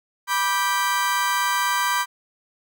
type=chord; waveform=35% pulse; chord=G major; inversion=first; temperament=just; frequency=980 / 1176 / 1568 Hz; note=B5 / D6 / G6; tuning=-14 / +2 / 0 cents; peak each=-21 / -24 / -24 dBFS; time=0.27-2.06 s; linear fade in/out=50 ms; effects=none